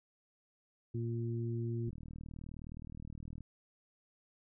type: harmonic tone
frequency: 116.54 Hz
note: A#2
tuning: in tune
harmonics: 1 / 2 / 3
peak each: -35 / -43 / -42 dBFS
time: 0.94-1.9 s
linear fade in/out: 10 ms
type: click train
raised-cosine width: 5 ms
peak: -35 dBFS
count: 61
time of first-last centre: 1.88-3.407 s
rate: 39.3 Hz
effects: none